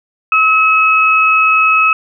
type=tone pair together; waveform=sine; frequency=1286 / 2570 Hz; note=E6 / E7; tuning=-43 / -45 cents; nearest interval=octave; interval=1198 cents; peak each=-10 dBFS; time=0.32-1.93 s; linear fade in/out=2 ms; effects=none